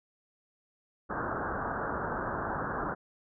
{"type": "low-pass noise", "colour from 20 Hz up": "white", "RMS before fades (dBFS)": -34, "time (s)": [1.09, 2.95], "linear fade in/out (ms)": 20, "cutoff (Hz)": 1600, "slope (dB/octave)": 96, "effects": []}